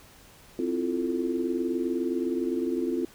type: chord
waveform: sine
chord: F major seventh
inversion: second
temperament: equal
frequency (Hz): 261.6 / 329.6 / 349.2 / 440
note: C4 / E4 / F4 / A4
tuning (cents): 0 / 0 / 0 / 0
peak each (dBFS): -30 / -32 / -29 / -35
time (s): 0.59-3.05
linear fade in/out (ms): 2
effects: pink hiss -53 dBFS RMS until 3.14 s